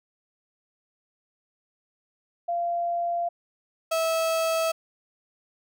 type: tone pair in turn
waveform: sine / 35% pulse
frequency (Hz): 690 / 651.3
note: F5 / E5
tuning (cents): -21 / -21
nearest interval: minor second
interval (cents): 100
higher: first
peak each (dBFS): -24 / -21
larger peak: second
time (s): 2.48-3.29 / 3.91-4.72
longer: neither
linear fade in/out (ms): 10
effects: none